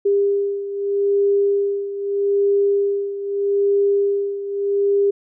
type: beating tone pair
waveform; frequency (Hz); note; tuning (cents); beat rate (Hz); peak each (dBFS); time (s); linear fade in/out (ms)
sine; 400.9 / 401.7; G4 / G4; +39 / +42; 0.8; -17 / -22; 0.05-5.11; 10
effects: none